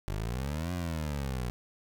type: exponential two-way sweep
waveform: 20% pulse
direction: up then down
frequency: 47.7 to 90.4 to 59.1 Hz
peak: -27 dBFS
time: 0.08-1.5 s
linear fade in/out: 0 ms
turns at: 0.73 s
effects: 9-bit